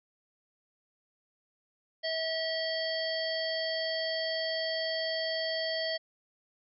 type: harmonic tone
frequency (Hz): 646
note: E5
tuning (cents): -35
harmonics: 1 / 3 / 5 / 7 / 8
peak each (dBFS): -33 / -37 / -39 / -36 / -45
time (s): 2.03-5.98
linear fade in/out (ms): 20
effects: none